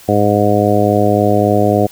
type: harmonic tone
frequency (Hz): 103.6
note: G#2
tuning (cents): -4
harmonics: 1 / 2 / 3 / 4 / 5 / 6 / 7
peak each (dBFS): -17 / -17 / -17 / -17 / -17 / -17 / -17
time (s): 0.08-1.87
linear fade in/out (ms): 10
effects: white hiss -40 dBFS RMS until 1.91 s